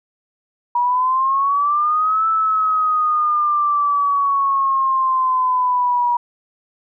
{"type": "exponential two-way sweep", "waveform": "sine", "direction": "up then down", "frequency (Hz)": [959, 1318.5, 959], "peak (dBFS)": -14, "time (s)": [0.75, 6.17], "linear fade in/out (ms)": 5, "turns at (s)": 2.27, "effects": []}